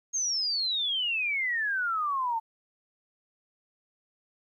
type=exponential sweep; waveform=sine; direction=down; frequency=6550 to 880 Hz; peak=-26 dBFS; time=0.13-2.4 s; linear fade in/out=20 ms; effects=11-bit